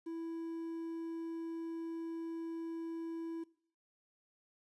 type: tone with quantisation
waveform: triangle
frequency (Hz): 330.1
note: E4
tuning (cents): +2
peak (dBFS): -37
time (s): 0.06-3.44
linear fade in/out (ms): 10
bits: 11
effects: noise-tail reverb RT60 0.5 s tail -21 dB re dry + resampled to 24000 Hz